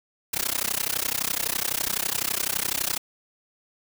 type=noise with amplitude modulation; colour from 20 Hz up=white; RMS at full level=-23 dBFS; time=0.33-2.98 s; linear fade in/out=10 ms; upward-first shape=sine; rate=31.9 Hz; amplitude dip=100%; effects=none